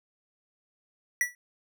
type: tone with exponential decay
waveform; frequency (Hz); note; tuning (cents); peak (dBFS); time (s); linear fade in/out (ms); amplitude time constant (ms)
square; 1950; B6; -23; -20; 1.21-1.35; 1; 30
effects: none